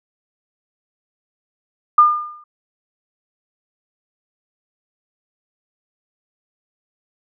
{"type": "tone with exponential decay", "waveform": "sine", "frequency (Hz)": 1208, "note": "D6", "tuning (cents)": 48, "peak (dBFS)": -4, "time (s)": [1.98, 2.44], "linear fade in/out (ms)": 5, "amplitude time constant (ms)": 100, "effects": []}